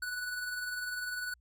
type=tone with tremolo; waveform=square; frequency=1480 Hz; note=F#6; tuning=in tune; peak=-34 dBFS; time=0.02-1.34 s; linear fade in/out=5 ms; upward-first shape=sine; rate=20 Hz; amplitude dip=40%; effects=added 60 Hz sine -63 dBFS peak until 1.4 s